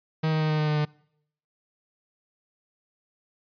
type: tone with pitch steps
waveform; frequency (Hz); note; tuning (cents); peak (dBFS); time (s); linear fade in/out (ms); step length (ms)
45% pulse; 157.9 / 156.54 / 155.19 / 153.85 / 152.52 / 151.21 / 149.9; D#3 / D#3 / D#3 / D#3 / D#3 / D#3 / D3; +26 / +11 / -4 / -19 / -34 / -49 / +36; -22; 0.23-0.853; 10; 89
effects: noise-tail reverb RT60 0.7 s tail -25 dB re dry + resampled to 11025 Hz